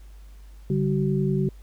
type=tone cluster; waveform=sine; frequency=143.8 / 194.2 / 377.8 Hz; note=D3 / G3 / F#4; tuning=-36 / -16 / +36 cents; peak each=-23 / -25 / -27 dBFS; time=0.7-1.49 s; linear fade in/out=2 ms; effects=added 50 Hz sine -42 dBFS peak until 1.62 s + pink hiss -60 dBFS RMS until 1.62 s